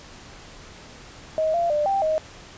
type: tone with pitch steps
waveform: sine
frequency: 631 / 685 / 596 / 785 / 627 Hz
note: D#5 / F5 / D5 / G5 / D#5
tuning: +24 / -34 / +25 / +2 / +13 cents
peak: -19 dBFS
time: 1.38-2.18 s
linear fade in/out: 0 ms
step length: 160 ms
effects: pink hiss -44 dBFS RMS until 2.57 s + resampled to 16000 Hz